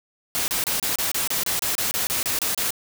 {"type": "noise bursts", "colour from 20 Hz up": "white", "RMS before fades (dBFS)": -24, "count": 15, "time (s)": [0.35, 2.706], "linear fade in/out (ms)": 0, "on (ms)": 130, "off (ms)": 29, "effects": []}